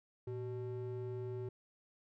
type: ring-modulated tone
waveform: triangle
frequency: 246.8 Hz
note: B3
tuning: 1 cent flat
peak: -34 dBFS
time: 0.27-1.49 s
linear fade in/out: 5 ms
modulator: 132 Hz
effects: none